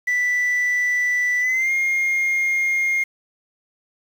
sine tone with pitch glide, 1975.5 to 2130 Hz, B6 to C7, 0 to +30 cents, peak -15 dBFS, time 0.07-3.04 s, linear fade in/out 10 ms, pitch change +130 cents, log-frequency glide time 1.4-1.71 s, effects tanh soft clip ceiling -16 dBFS + 7-bit

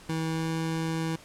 25% pulse tone with pitch glide, 161.2 to 162.32 Hz, E3 to E3, -38 to -26 cents, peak -24 dBFS, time 0.09-1.16 s, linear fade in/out 5 ms, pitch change +12 cents, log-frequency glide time 0.26-0.5 s, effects pink hiss -51 dBFS RMS until 1.24 s + low-pass 10000 Hz 12 dB/octave

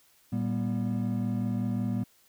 triangle tone cluster, 115.2 / 195.9 / 241.3 Hz, A#2 / G3 / B3, -20 / -1 / -40 cents, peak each -29 dBFS, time 0.32-2.04 s, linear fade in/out 10 ms, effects tanh soft clip ceiling -17 dBFS + white hiss -63 dBFS RMS until 2.28 s

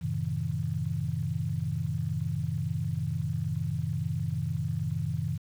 sine chord, F# diminished seventh, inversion none, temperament just, 92.5 / 111 / 133.2 / 159.84 Hz, F#2 / A2 / C3 / Eb3, 0 / +16 / +31 / +47 cents, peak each -35 / -35 / -33 / -32 dBFS, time 0.01-5.38 s, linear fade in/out 20 ms, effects 9-bit

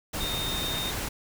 sine tone in noise, 3675 Hz, A#7, 25 cents flat, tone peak -31 dBFS, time 0.2-0.91 s, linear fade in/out 10 ms, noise pink, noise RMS -32 dBFS, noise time 0.13-1.09 s, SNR -2 dB, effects none

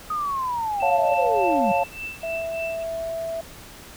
sine linear sweep, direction down, 1256 to 185.1 Hz, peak -23 dBFS, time 0.1-1.72 s, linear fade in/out 5 ms
sine tone with tremolo, 2657 Hz, E7, 13 cents sharp, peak -28 dBFS, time 0.8-2.83 s, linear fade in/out 2 ms, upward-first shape triangle, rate 3.4 Hz, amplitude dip 100%
sine chord, Db augmented, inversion none, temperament equal, 554.4 / 698.5 / 880 Hz, Db5 / F5 / A5, 0 / 0 / 0 cents, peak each -24 / -22 / -23 dBFS, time 0.82-1.84 s, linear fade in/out 10 ms
sine tone, 659.3 Hz, E5, in tune, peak -26 dBFS, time 2.23-3.41 s, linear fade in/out 5 ms
effects pink hiss -43 dBFS RMS until 3.96 s

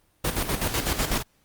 pink noise with tremolo, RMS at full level -24 dBFS, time 0.24-1.23 s, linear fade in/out 10 ms, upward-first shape square, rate 8 Hz, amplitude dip 60%, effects pink hiss -65 dBFS RMS until 1.44 s + Opus 32 kbps

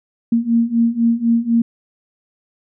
sine beating tone pair, 229.9 / 233.9 Hz, A#3 / A#3, -24 / +6 cents, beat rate 4 Hz, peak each -17 / -15 dBFS, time 0.32-1.62 s, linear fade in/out 5 ms, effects none

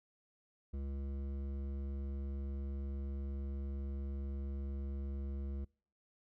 sine tone with hard clipping, 68.9 Hz, C#2, 10 cents flat, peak -40 dBFS, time 0.73-5.65 s, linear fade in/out 10 ms, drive 12 dB, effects noise-tail reverb RT60 0.5 s tail -26 dB re dry

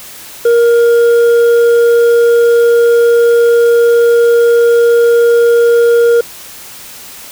sine tone with hard clipping, 470 Hz, A#4, 14 cents sharp, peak -6 dBFS, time 0.45-6.21 s, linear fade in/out 5 ms, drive 4 dB, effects white hiss -31 dBFS RMS until 7.31 s

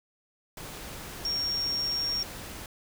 sine tone in noise, 5550 Hz, F8, 12 cents flat, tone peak -27 dBFS, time 1.25-2.23 s, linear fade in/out 2 ms, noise pink, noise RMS -41 dBFS, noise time 0.57-2.66 s, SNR +11 dB, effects none

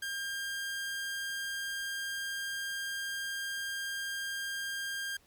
sawtooth tone, 1603 Hz, G6, 38 cents sharp, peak -31 dBFS, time 0.02-5.17 s, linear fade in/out 5 ms, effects pink hiss -65 dBFS RMS until 5.26 s + MP3 96 kbps

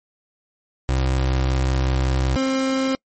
30% pulse tone pair in turn, 65.41 / 265.2 Hz, C2 / C4, 0 / +23 cents, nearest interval 2 octaves, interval 2423 cents, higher second, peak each -15 / -16 dBFS, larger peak first, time 0.89-2.36 / 2.36-2.95 s, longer first, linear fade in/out 0 ms, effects noise-tail reverb RT60 0.1 s tail -26 dB re dry + MP3 32 kbps

